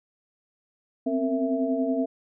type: tone cluster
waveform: sine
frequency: 254.8 / 265.4 / 461.2 / 662 Hz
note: C4 / C4 / A#4 / E5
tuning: -46 / +25 / -19 / +7 cents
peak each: -31 / -25 / -31 / -29 dBFS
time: 1.06-2.06 s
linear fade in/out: 10 ms
effects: none